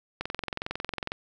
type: click train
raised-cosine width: 0.3 ms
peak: -15 dBFS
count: 21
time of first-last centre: 0.21-1.119 s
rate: 22 Hz
effects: none